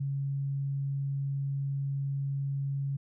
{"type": "tone", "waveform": "sine", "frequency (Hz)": 138.59, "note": "C#3", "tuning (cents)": 0, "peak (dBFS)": -29, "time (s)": [0, 2.97], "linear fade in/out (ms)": 10, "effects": []}